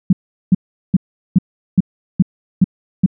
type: tone bursts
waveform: sine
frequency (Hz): 185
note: F#3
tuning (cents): 0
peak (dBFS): -5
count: 8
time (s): 0.1-3.062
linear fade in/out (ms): 5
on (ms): 29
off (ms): 390
effects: none